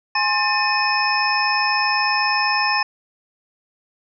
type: tone cluster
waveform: sine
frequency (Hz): 833 / 1061 / 1792 / 2512 / 5260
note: G#5 / C6 / A6 / D#7 / E8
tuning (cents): +5 / +24 / +31 / +16 / -5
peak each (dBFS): -23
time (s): 0.15-2.83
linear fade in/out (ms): 5
effects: none